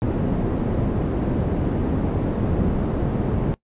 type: low-pass noise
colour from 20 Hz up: white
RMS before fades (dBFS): -22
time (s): 0.02-3.54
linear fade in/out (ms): 0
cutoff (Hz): 280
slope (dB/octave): 12
effects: noise-tail reverb RT60 0.1 s tail -21 dB re dry + resampled to 8000 Hz

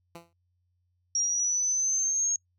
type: tone with exponential decay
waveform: 10% pulse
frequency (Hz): 169.5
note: E3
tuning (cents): +49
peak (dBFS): -31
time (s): 0.15-0.33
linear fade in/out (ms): 2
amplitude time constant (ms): 39
type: linear sweep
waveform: sine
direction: up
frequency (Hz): 5650 to 6560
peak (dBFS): -24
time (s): 1.15-2.36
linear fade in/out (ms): 2
effects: noise-tail reverb RT60 0.1 s tail -24 dB re dry + added 89 Hz sine -70 dBFS peak until 2.58 s

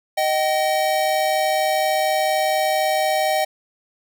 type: tone pair together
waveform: square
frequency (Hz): 622.3 / 766.5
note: D#5 / G5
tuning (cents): 0 / -39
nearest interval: major third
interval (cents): 361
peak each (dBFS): -21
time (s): 0.17-3.45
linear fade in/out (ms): 10
effects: none

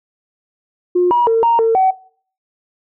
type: tone with pitch steps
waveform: sine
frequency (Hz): 357.1 / 961 / 453.7 / 930 / 451.8 / 757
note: F4 / B5 / A#4 / A#5 / A4 / F#5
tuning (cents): +39 / -48 / -47 / -4 / +46 / +39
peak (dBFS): -9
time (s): 0.95-1.91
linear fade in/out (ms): 10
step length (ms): 160
effects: noise-tail reverb RT60 0.5 s tail -20 dB re dry + tanh soft clip ceiling -5 dBFS

